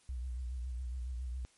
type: tone with vibrato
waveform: sine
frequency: 62.3 Hz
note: B1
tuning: 16 cents sharp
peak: -36 dBFS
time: 0.09-1.45 s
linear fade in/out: 0 ms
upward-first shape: triangle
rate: 7.2 Hz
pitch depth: 96 cents each way
effects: white hiss -67 dBFS RMS until 1.57 s + MP3 48 kbps